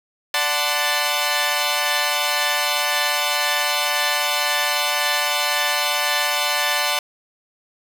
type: chord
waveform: 10% pulse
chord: D dominant seventh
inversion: none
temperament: equal with one note detuned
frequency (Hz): 587.3 / 740 / 880 / 1028.5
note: D5 / F#5 / A5 / C6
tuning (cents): 0 / 0 / 0 / -30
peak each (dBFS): -16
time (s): 0.34-6.99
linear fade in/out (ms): 2
effects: none